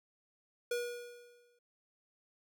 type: tone with exponential decay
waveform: square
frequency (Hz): 481.9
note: B4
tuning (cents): -43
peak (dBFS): -32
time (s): 0.71-1.59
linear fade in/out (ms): 5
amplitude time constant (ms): 190
effects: none